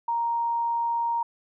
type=tone; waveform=sine; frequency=934 Hz; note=A#5; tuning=3 cents sharp; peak=-23 dBFS; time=0.08-1.23 s; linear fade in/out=5 ms; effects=none